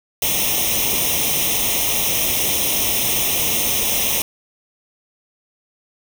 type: noise with comb filter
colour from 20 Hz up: white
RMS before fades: -19 dBFS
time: 0.22-4.22 s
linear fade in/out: 2 ms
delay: 0.33 ms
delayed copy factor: +0.85
effects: none